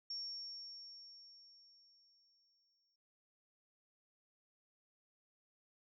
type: tone with exponential decay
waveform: sine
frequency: 5500 Hz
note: F8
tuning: 27 cents flat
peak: -40 dBFS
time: 0.1-2.96 s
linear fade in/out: 5 ms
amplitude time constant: 620 ms
effects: none